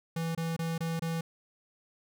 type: tone bursts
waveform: square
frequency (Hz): 164.81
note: E3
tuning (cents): 0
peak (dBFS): -31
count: 5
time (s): 0.16-1.21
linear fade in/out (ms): 5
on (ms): 190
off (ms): 25
effects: none